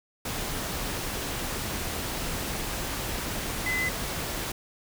sine tone in noise, 2024 Hz, B6, 42 cents sharp, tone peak -26 dBFS, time 3.66-3.89 s, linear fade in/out 5 ms, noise pink, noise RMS -32 dBFS, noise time 0.25-4.52 s, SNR +3 dB, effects none

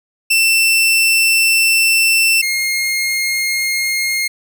sawtooth tone pair in turn, 2680 / 2137 Hz, E7 / C7, +28 / +36 cents, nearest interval major third, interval 392 cents, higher first, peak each -7 / -12 dBFS, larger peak first, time 0.3-2.42 / 2.42-4.28 s, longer first, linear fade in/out 10 ms, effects none

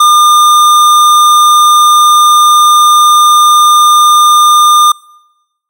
sine tone with hard clipping, 1206 Hz, D6, 46 cents sharp, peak -4 dBFS, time 0-4.92 s, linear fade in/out 5 ms, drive 17 dB, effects noise-tail reverb RT60 1.0 s tail -26 dB re dry

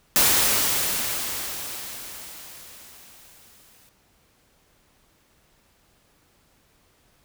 white noise with exponential decay, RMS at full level -17 dBFS, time 0.16-3.89 s, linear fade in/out 0 ms, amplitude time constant 810 ms, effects pink hiss -62 dBFS RMS until 7.24 s

